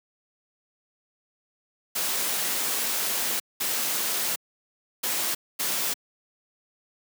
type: noise bursts at uneven times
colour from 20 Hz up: white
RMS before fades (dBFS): -27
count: 4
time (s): 1.95-3.4 / 3.6-4.36 / 5.03-5.35 / 5.59-5.94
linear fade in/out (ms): 10
effects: high-pass 200 Hz 12 dB/octave